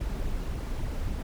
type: noise with flanger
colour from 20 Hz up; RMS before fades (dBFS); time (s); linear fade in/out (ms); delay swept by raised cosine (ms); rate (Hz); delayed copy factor
brown; -31; 0-1.23; 10; 0.3 to 5; 3.6; +0.5
effects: none